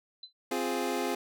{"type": "tone with exponential decay", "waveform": "sine", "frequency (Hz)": 4032, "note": "B7", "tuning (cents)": 35, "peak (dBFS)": -38, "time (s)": [0.23, 0.33], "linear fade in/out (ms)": 5, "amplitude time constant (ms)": 21}
{"type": "chord", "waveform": "25% pulse", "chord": "F minor", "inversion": "second", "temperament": "equal", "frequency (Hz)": [261.6, 349.2, 415.3], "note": ["C4", "F4", "Ab4"], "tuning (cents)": [0, 0, 0], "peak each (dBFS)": -30, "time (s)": [0.51, 1.15], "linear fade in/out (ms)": 5}
{"effects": []}